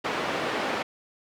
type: band-pass noise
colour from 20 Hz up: pink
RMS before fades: -29 dBFS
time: 0.04-0.83 s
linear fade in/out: 10 ms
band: 310 to 2700 Hz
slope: 12 dB/octave
effects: none

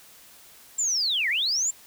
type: linear two-way sweep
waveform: sine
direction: down then up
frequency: 7470 to 1760 to 7470 Hz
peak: -22 dBFS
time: 0.78-1.71 s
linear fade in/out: 10 ms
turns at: 1.29 s
effects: white hiss -51 dBFS RMS until 1.86 s

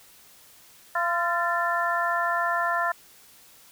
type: harmonic tone with a mistuned harmonic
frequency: 342.9 Hz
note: F4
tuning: 32 cents flat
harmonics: 2 / 3 / 4 / 5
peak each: -28 / -28 / -28 / -28 dBFS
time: 0.95-2.92 s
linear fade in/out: 5 ms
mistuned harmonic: 5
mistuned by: +49 cents
effects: white hiss -53 dBFS RMS until 3.71 s

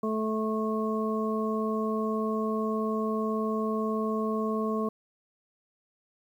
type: harmonic tone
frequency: 218.3 Hz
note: A3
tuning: 13 cents flat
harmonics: 1 / 2 / 3 / 5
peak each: -29 / -31 / -37 / -34 dBFS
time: 0.03-4.89 s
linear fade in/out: 5 ms
effects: 10-bit

